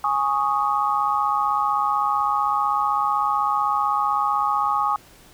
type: chord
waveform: sine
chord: Ab suspended fourth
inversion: none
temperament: equal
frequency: 830.6 / 1108.7 / 1244.5 Hz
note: Ab5 / Db6 / Eb6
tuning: 0 / 0 / 0 cents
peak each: -23 / -23 / -23 dBFS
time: 0.04-4.96 s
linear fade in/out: 2 ms
effects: pink hiss -50 dBFS RMS until 5.33 s